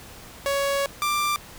sawtooth tone pair in turn, 558 / 1182.4 Hz, C#5 / D6, +11 / +11 cents, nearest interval octave + minor second, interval 1300 cents, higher second, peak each -18 dBFS, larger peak neither, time 0.46-0.86 / 1.02-1.36 s, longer first, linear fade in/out 0 ms, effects pink hiss -44 dBFS RMS until 1.58 s

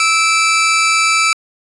sawtooth tone pair together, 1309.9 / 2334 Hz, E6 / D7, -11 / -11 cents, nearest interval minor seventh, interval 1000 cents, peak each -10 dBFS, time 0-1.33 s, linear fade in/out 2 ms, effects resampled to 24000 Hz

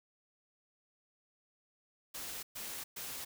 white noise bursts, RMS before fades -43 dBFS, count 3, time 2.14-3.25 s, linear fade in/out 10 ms, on 290 ms, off 120 ms, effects none

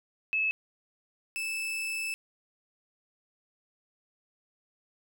sine / 40% pulse tone pair in turn, 2598 / 2628 Hz, E7 / E7, -26 / -6 cents, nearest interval unison, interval 20 cents, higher second, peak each -25 / -30 dBFS, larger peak first, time 0.33-0.51 / 1.36-2.14 s, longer second, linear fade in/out 0 ms, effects none

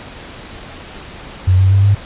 sine tone with pitch steps, 92.5 / 95.16 / 97.89 / 100.7 Hz, F#2 / F#2 / G2 / G2, 0 / +49 / -2 / +47 cents, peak -7 dBFS, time 1.47-1.95 s, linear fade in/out 10 ms, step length 120 ms, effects pink hiss -33 dBFS RMS until 2.05 s + resampled to 8000 Hz

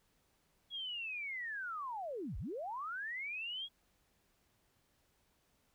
sine linear two-way sweep, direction down then up, 3352 to 33.76 to 3352 Hz, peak -39 dBFS, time 0.7-3.69 s, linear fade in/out 50 ms, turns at 2.38 s, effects pink hiss -75 dBFS RMS until 5.74 s

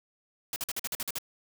white noise bursts, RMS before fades -33 dBFS, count 9, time 0.53-1.185 s, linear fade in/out 2 ms, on 31 ms, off 47 ms, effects none

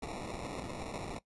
blue noise with sample-and-hold, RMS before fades -41 dBFS, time 0.02-1.19 s, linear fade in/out 10 ms, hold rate 1575 Hz, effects noise-tail reverb RT60 0.1 s tail -18 dB re dry + resampled to 24000 Hz

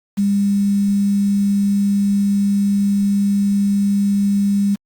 sine tone with quantisation, 200.7 Hz, G3, 41 cents sharp, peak -13 dBFS, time 0.17-4.76 s, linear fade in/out 20 ms, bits 6, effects Opus 48 kbps

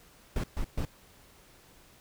brown noise bursts, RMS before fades -30 dBFS, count 3, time 0.36-0.851 s, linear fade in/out 2 ms, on 77 ms, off 130 ms, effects pink hiss -58 dBFS RMS until 2 s

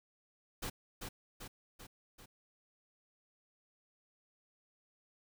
pink noise with echo, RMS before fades -40 dBFS, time 0.62-0.7 s, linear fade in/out 10 ms, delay 390 ms, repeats 4, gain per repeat -4 dB, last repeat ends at 2.26 s, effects none

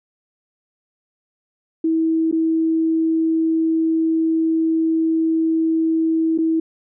sine tone with dropouts, 323.5 Hz, E4, 32 cents flat, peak -15 dBFS, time 1.84-6.6 s, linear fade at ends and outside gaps 5 ms, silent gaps 2.314-2.325 / 6.378-6.385 s, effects none

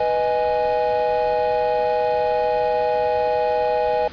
triangle chord, G# minor, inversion first, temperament equal, 493.9 / 622.3 / 830.6 Hz, B4 / D#5 / G#5, 0 / 0 / 0 cents, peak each -20 dBFS, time 0-4.08 s, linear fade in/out 5 ms, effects pink hiss -39 dBFS RMS until 4.12 s + resampled to 11025 Hz

